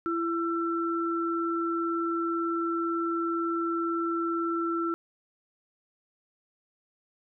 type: tone pair together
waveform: sine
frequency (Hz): 335.2 / 1341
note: E4 / E6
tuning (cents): +29 / +29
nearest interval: 2 octaves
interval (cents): 2400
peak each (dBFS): -28 / -30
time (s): 0.06-4.94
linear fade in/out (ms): 0
effects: none